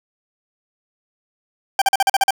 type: tone bursts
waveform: 40% pulse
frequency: 784 Hz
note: G5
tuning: in tune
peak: -11 dBFS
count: 8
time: 1.79-2.307 s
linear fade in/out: 2 ms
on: 27 ms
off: 43 ms
effects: none